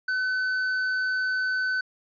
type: tone with hard clipping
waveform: sine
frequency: 1513 Hz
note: F#6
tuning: 38 cents sharp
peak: -25 dBFS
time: 0.08-1.81 s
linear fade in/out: 5 ms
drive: 5 dB
effects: resampled to 11025 Hz